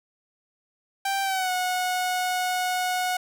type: tone with pitch glide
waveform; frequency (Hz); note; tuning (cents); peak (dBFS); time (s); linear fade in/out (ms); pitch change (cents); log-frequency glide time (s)
sawtooth; 784 to 731.5; G5 to F#5; 0 to -20; -20; 1.05-3.17; 5; -120; 1.23-1.51
effects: none